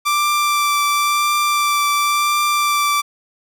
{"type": "tone with vibrato", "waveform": "sawtooth", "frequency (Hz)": 1174.7, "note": "D6", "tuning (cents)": 0, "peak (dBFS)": -11, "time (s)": [0.05, 3.02], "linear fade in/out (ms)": 20, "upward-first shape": "triangle", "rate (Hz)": 0.95, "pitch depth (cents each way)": 14, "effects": []}